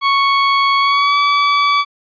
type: tone with pitch glide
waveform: sawtooth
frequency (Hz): 1108.7 to 1147.1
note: C#6 to D6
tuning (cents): 0 to -41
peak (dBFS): -7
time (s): 0.01-1.85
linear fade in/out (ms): 50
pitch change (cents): +59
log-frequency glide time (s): 0.79-1.17
effects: resampled to 11025 Hz